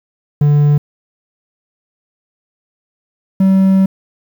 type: tone pair in turn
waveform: triangle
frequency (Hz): 146.6 / 191.48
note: D3 / G3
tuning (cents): -3 / -40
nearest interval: perfect fourth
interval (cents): 463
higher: second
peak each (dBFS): -5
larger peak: neither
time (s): 0.41-0.78 / 3.4-3.86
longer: second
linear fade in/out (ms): 5
effects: 7-bit

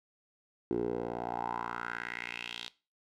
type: tone with band-pass filter sweep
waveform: 10% pulse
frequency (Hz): 58.9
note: A#1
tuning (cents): +19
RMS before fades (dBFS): -37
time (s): 0.71-2.68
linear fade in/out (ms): 0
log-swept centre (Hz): 360 to 3700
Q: 4
effects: noise-tail reverb RT60 0.3 s tail -18 dB re dry

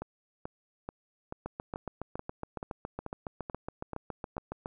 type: two click trains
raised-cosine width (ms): 1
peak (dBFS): -22 / -23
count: 24 / 11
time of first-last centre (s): 1.46-4.659 / 0.02-4.368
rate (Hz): 7.19 / 2.3
effects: none

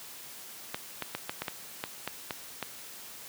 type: clicks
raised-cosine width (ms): 0.3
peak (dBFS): -16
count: 10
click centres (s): 0.745 / 1.023 / 1.15 / 1.295 / 1.42 / 1.482 / 1.839 / 2.076 / 2.308 / 2.627
effects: white hiss -46 dBFS RMS until 3.28 s + high-pass 100 Hz 12 dB/octave

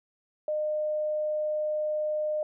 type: tone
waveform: sine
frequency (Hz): 609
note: D#5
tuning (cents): -37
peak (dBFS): -26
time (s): 0.48-2.43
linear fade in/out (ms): 2
effects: none

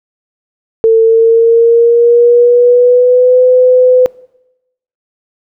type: tone with pitch glide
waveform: sine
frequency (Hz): 450 to 505.1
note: A4 to B4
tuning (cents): +39 to +39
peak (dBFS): -3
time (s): 0.84-4.06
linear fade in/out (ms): 0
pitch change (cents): +200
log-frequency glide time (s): 1.03-3.41
effects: noise-tail reverb RT60 0.9 s tail -23 dB re dry

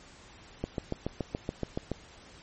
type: click train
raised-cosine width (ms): 2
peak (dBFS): -17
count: 10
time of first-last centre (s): 0.64-1.917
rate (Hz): 7.05
effects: pink hiss -53 dBFS RMS until 2.42 s + MP3 32 kbps

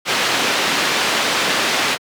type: low-pass noise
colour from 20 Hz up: white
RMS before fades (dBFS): -18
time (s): 0.05-1.98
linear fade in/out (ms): 50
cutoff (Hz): 3500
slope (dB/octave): 12
effects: high-pass 200 Hz 12 dB/octave

